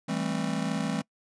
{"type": "chord", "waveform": "square", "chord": "A minor seventh", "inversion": "second", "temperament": "just", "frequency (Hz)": [165, 198, 220, 264], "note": ["E3", "G3", "A3", "C4"], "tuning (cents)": [2, 18, 0, 16], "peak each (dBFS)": -34, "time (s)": [0.08, 1.02], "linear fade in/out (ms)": 10, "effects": ["noise-tail reverb RT60 0.1 s tail -24 dB re dry", "resampled to 22050 Hz"]}